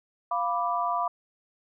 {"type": "chord", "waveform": "sine", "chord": "B diminished", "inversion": "second", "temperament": "equal", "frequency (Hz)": [698.5, 987.8, 1174.7], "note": ["F5", "B5", "D6"], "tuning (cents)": [0, 0, 0], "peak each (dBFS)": -29, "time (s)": [0.31, 1.08], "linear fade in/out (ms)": 5, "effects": []}